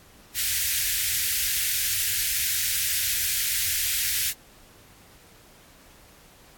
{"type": "band-stop noise", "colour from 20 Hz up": "white", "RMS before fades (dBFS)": -25, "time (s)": [0.34, 4.34], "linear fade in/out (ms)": 50, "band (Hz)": [110, 1600], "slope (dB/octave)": 48, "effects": ["pink hiss -53 dBFS RMS until 6.57 s", "AAC 64 kbps"]}